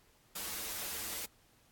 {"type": "noise with comb filter", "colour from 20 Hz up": "white", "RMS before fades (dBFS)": -40, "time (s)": [0.35, 1.26], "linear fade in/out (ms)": 10, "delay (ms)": 7.6, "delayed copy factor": -0.9, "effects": ["pink hiss -67 dBFS RMS until 1.71 s", "AAC 64 kbps"]}